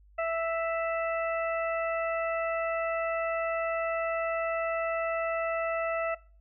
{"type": "harmonic tone", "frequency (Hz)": 660, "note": "E5", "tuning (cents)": 2, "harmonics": [1, 2, 3, 4], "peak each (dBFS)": [-28, -34, -38, -40], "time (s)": [0.18, 6.15], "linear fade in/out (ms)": 10, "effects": ["noise-tail reverb RT60 0.4 s tail -22 dB re dry", "added 50 Hz sine -55 dBFS peak until 6.4 s"]}